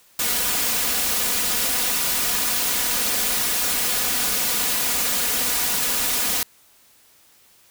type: noise with comb filter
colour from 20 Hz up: white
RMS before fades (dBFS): -22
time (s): 0.19-6.43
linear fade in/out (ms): 2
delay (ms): 4.1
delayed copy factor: +0.6
effects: white hiss -55 dBFS RMS until 7.7 s